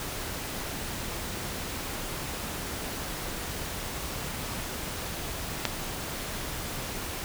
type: click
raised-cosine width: 0.2 ms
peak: -7 dBFS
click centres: 5.653 s
effects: pink hiss -35 dBFS RMS until 7.24 s